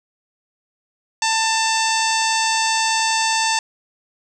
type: harmonic tone with a mistuned harmonic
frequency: 891 Hz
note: A5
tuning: 22 cents sharp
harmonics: 1 / 2 / 3 / 4 / 5 / 6 / 7 / 8 / 9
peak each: -20 / -25 / -25 / -28 / -26 / -28 / -27 / -31 / -29 dBFS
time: 1.22-3.59 s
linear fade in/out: 2 ms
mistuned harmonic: 5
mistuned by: +36 cents
effects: 8-bit